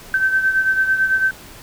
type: beating tone pair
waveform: sine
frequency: 1544 / 1553 Hz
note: G6 / G6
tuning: -27 / -17 cents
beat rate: 9 Hz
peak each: -15 / -22 dBFS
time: 0.14-1.31 s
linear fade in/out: 2 ms
effects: pink hiss -40 dBFS RMS until 1.62 s